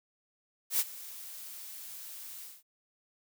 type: noise with ADSR envelope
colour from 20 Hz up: blue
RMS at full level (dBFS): -26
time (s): 0.7-2.63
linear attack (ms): 95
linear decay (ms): 39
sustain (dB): -19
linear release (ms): 200
effects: none